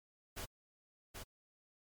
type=noise with echo; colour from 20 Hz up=pink; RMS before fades=-43 dBFS; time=0.36-0.46 s; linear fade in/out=20 ms; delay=780 ms; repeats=1; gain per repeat=-4 dB; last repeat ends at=1.24 s; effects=MP3 96 kbps